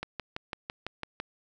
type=click train; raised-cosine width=0.3 ms; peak=-18 dBFS; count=8; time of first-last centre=0.03-1.201 s; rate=5.98 Hz; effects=none